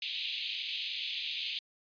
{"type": "band-pass noise", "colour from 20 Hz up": "white", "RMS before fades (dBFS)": -37, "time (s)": [0.02, 1.59], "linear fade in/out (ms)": 2, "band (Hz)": [2500, 4100], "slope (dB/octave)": 48, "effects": ["resampled to 11025 Hz"]}